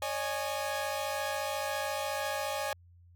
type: chord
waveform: sawtooth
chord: C# suspended second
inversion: none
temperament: equal with one note detuned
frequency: 554.4 / 608.7 / 830.6 Hz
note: C#5 / D#5 / G#5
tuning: 0 / -38 / 0 cents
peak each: -33 / -33 / -32 dBFS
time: 0.02-2.73 s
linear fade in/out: 2 ms
effects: added 87 Hz sine -55 dBFS peak until 3.15 s